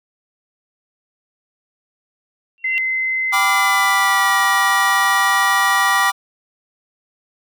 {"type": "tone with exponential growth", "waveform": "sine", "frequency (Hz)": 2737, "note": "F7", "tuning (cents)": -36, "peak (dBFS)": -16, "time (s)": [2.58, 2.78], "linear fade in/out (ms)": 0, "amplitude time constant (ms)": 43}
{"type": "tone with pitch glide", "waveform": "sine", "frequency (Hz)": [2058, 1909.1], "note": ["C7", "A#6"], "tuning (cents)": [-29, 41], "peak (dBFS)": -17, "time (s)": [2.64, 6.1], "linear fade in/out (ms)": 5, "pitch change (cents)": -130, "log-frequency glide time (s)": [3.43, 4.38]}
{"type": "chord", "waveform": "square", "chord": "G dominant seventh", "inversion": "none", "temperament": "equal with one note detuned", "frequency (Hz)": [784, 987.8, 1174.7, 1403.4], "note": ["G5", "B5", "D6", "F6"], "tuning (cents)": [0, 0, 0, 8], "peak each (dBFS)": [-22, -22, -19, -25], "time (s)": [3.32, 6.12], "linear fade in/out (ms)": 20}
{"effects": []}